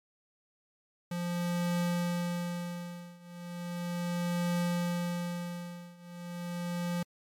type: tone with tremolo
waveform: square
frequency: 174.5 Hz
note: F3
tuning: 1 cent flat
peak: -28 dBFS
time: 1.11-7.03 s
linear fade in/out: 5 ms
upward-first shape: triangle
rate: 0.36 Hz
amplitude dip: 95%
effects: MP3 64 kbps